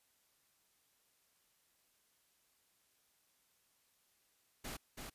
pink noise with echo, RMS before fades -45 dBFS, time 4.64-4.77 s, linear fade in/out 10 ms, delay 330 ms, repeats 1, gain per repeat -3 dB, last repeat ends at 5.1 s, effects white hiss -75 dBFS RMS until 5.14 s + resampled to 32000 Hz

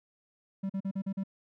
triangle tone bursts, 194 Hz, G3, 18 cents flat, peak -28 dBFS, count 6, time 0.63-1.237 s, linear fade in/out 10 ms, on 67 ms, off 41 ms, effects none

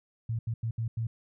sine tone bursts at uneven times, 113.9 Hz, A#2, 40 cents flat, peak -28 dBFS, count 5, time 0.29-0.39 / 0.47-0.54 / 0.63-0.71 / 0.78-0.88 / 0.97-1.07 s, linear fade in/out 5 ms, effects none

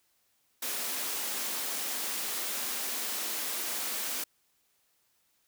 white high-pass noise, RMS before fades -34 dBFS, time 0.62-4.24 s, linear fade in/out 5 ms, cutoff 200 Hz, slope 48 dB/octave, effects white hiss -72 dBFS RMS until 5.47 s

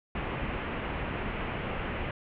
pink low-pass noise, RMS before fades -34 dBFS, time 0.15-2.11 s, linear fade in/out 2 ms, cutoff 2900 Hz, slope 48 dB/octave, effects none

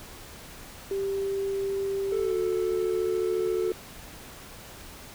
sine tone with pitch glide, 392.1 to 365.8 Hz, G4 to F#4, 0 to -20 cents, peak -26 dBFS, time 0.91-3.72 s, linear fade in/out 2 ms, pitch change -120 cents, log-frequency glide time 2.2-2.36 s
triangle tone, 440 Hz, A4, in tune, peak -26 dBFS, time 2.12-3.72 s, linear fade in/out 2 ms
effects pink hiss -45 dBFS RMS until 5.14 s

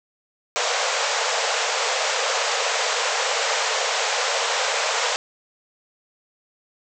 pink band-pass noise, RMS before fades -23 dBFS, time 0.56-5.16 s, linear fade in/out 0 ms, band 450 to 7700 Hz, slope 96 dB/octave, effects none

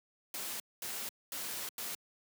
white noise bursts at uneven times, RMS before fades -40 dBFS, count 4, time 0.34-0.6 / 0.82-1.09 / 1.32-1.69 / 1.78-1.95 s, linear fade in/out 2 ms, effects high-pass 150 Hz 12 dB/octave

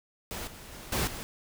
pink noise with level steps, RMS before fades -37 / -47 / -45 / -29 / -39 dBFS, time 0.31-1.23 s, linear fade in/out 0 ms, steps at 0.47 / 0.72 / 0.92 / 1.07 s, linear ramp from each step 5 ms, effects none

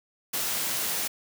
white high-pass noise, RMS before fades -29 dBFS, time 0.33-1.08 s, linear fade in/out 10 ms, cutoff 110 Hz, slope 12 dB/octave, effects none

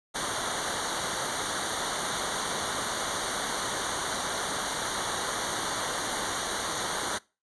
pink noise with comb filter, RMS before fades -31 dBFS, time 0.14-7.19 s, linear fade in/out 20 ms, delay 0.39 ms, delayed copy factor -0.9, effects noise-tail reverb RT60 0.3 s tail -23 dB re dry + resampled to 24000 Hz

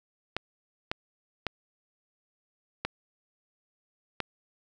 clicks, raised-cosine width 0.3 ms, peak -13 dBFS, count 5, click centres 0.366 / 0.915 / 1.467 / 2.85 / 4.203 s, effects none

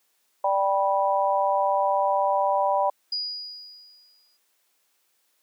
sine chord, G major, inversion second, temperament just, 588 / 784 / 980 Hz, D5 / G5 / B5, +2 / 0 / -14 cents, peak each -24 dBFS, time 0.44-2.9 s, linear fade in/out 5 ms
sine tone with exponential decay, 4902 Hz, D#8, 27 cents flat, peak -24 dBFS, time 3.12-4.37 s, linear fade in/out 5 ms, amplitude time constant 270 ms
effects white hiss -69 dBFS RMS until 5.42 s + high-pass 300 Hz 12 dB/octave

